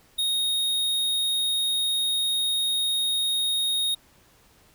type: tone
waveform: square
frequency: 3729 Hz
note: A#7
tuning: in tune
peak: -23 dBFS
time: 0.18-3.95 s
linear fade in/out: 10 ms
effects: pink hiss -58 dBFS RMS until 4.74 s